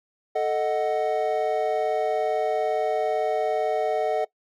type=chord; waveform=triangle; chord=D# diminished; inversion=second; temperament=equal; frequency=440 / 622.3 / 740 Hz; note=A4 / D#5 / F#5; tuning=0 / 0 / 0 cents; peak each=-24 dBFS; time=0.35-4.25 s; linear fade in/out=10 ms; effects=noise-tail reverb RT60 0.1 s tail -21 dB re dry